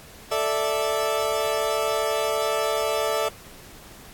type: chord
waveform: 30% pulse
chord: A suspended fourth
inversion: none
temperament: equal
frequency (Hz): 440 / 587.3 / 659.3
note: A4 / D5 / E5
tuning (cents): 0 / 0 / 0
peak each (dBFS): -24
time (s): 0.31-3.29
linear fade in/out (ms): 10
effects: pink hiss -46 dBFS RMS until 4.13 s + AAC 64 kbps